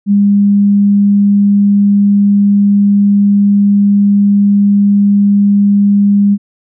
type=tone; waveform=sine; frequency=202.1 Hz; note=G#3; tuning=47 cents flat; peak=-5 dBFS; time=0.06-6.38 s; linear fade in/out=50 ms; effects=none